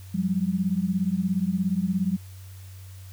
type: beating tone pair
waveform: sine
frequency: 180 / 197 Hz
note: F#3 / G3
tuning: -47 / +9 cents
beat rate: 17 Hz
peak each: -25 dBFS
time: 0.14-2.17 s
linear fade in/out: 10 ms
effects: added 94 Hz sine -40 dBFS peak until 3.12 s + white hiss -53 dBFS RMS until 3.12 s